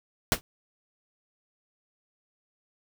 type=noise with exponential decay; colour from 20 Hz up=pink; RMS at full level=-18 dBFS; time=0.32-0.41 s; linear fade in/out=0 ms; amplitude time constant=18 ms; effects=none